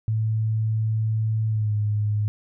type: tone with pitch glide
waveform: sine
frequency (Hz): 110 to 105.09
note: A2 to G#2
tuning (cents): 0 to +21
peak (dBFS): -20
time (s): 0.08-2.28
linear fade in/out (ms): 0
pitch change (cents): -79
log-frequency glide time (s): 1.48-1.74
effects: none